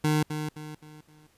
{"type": "tone with echo", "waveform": "25% pulse", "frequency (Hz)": 152.6, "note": "D#3", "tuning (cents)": -33, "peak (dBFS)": -18, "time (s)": [0.04, 0.23], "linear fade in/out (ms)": 5, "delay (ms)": 260, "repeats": 4, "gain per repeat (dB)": -8, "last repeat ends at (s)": 1.27, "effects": ["pink hiss -65 dBFS RMS until 1.37 s", "resampled to 32000 Hz"]}